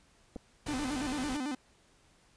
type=clicks; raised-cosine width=2 ms; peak=-29 dBFS; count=2; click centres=0.36 / 0.364 s
type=noise; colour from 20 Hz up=pink; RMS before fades=-41 dBFS; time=0.66-1.37 s; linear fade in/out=5 ms
type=tone with vibrato; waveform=45% pulse; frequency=275.4 Hz; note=C#4; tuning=11 cents flat; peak=-33 dBFS; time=0.68-1.55 s; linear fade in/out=5 ms; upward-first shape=square; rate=9 Hz; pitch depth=130 cents each way
effects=pink hiss -65 dBFS RMS until 2.36 s + resampled to 22050 Hz